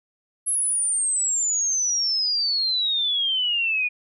sine exponential sweep, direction down, 10970 to 2436 Hz, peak -20 dBFS, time 0.46-3.89 s, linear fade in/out 20 ms, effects none

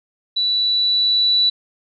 sine tone with level ramp, 3951 Hz, B7, in tune, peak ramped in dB -16 to -12 dBFS, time 0.36-1.5 s, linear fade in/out 10 ms, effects none

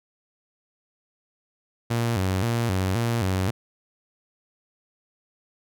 sawtooth tone with vibrato, 105 Hz, G#2, 19 cents sharp, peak -18 dBFS, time 1.9-3.51 s, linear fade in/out 10 ms, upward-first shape square, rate 1.9 Hz, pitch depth 190 cents each way, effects none

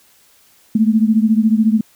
sine beating tone pair, 215.6 / 229.6 Hz, A3 / A#3, -35 / -26 cents, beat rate 14 Hz, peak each -12 / -15 dBFS, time 0.75-1.81 s, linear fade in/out 5 ms, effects white hiss -52 dBFS RMS until 1.95 s

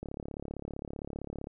click train, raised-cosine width 2 ms, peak -25 dBFS, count 52, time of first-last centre 0.03-1.471 s, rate 35.4 Hz, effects none

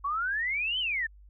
sine exponential two-way sweep, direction up then down, 1093 to 3136 to 1733 Hz, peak -27 dBFS, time 0.04-1.07 s, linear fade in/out 10 ms, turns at 0.79 s, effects added 50 Hz sine -50 dBFS peak until 1.29 s

